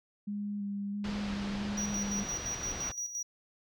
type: tone with vibrato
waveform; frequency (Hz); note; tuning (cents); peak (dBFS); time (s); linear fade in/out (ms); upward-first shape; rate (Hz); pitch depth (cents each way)
sine; 203.1; G#3; -38; -33; 0.27-2.24; 10; square; 1.5; 16
type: low-pass noise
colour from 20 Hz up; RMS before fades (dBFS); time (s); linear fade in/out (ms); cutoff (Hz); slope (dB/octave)
pink; -41; 1.04-2.92; 5; 5300; 24
type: tone with tremolo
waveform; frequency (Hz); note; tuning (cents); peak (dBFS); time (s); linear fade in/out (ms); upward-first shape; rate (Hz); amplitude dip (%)
triangle; 5790; F#8; -38; -32; 1.77-3.23; 10; square; 5.8; 60
effects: none